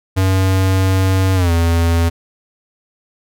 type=tone with pitch glide; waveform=square; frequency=94.8 to 83.97 Hz; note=F#2 to E2; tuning=+43 to +33 cents; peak=-12 dBFS; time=0.16-2.1 s; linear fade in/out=20 ms; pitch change=-210 cents; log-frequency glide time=1.35-1.51 s; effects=none